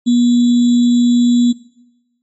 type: tone with sample-and-hold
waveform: sine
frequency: 241 Hz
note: B3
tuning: 42 cents flat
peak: -8 dBFS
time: 0.06-1.53 s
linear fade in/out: 20 ms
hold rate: 3675 Hz
effects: noise-tail reverb RT60 1.0 s tail -20 dB re dry + MP3 32 kbps